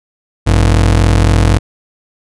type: ring-modulated tone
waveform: 40% pulse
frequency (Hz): 77.78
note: D#2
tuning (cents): 0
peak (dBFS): -3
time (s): 0.46-1.59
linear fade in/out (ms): 20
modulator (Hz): 21.9
effects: resampled to 24000 Hz